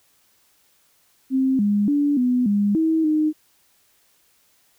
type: tone with pitch steps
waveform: sine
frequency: 264 / 205.1 / 288.7 / 248.8 / 203.8 / 321 / 307.7 Hz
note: C4 / G#3 / D4 / B3 / G#3 / E4 / D#4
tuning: +16 / -21 / -30 / +13 / -32 / -46 / -19 cents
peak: -16 dBFS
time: 1.3-3.33 s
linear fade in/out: 50 ms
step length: 290 ms
effects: white hiss -61 dBFS RMS until 4.78 s